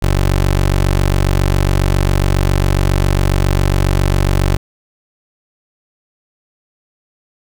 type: tone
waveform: 20% pulse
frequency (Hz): 47.32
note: F#1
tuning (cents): +40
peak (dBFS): -6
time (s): 0.02-4.57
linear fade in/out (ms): 10
effects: none